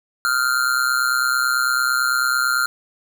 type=tone with amplitude modulation; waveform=square; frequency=1396.9 Hz; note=F6; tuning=in tune; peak=-14 dBFS; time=0.25-2.66 s; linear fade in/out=0 ms; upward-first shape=sine; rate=129 Hz; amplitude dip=80%; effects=none